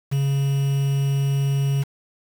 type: tone with quantisation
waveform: triangle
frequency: 138.59 Hz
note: C#3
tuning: in tune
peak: -16 dBFS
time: 0.11-1.84 s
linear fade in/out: 20 ms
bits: 6
effects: none